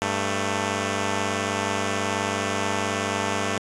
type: tone pair together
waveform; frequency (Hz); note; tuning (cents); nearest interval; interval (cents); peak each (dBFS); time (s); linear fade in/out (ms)
5% pulse; 98.7 / 221.6; G2 / A3; +12 / +13; octave + major second; 1401; -15; 0.02-3.58; 0
effects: resampled to 22050 Hz